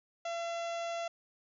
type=harmonic tone; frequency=678 Hz; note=E5; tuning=49 cents sharp; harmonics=1 / 2 / 3 / 4 / 5 / 6 / 7 / 8 / 9 / 10; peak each=-35 / -45 / -49 / -48 / -50 / -57 / -58 / -59 / -55 / -58 dBFS; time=0.25-1.08 s; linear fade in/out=5 ms; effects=none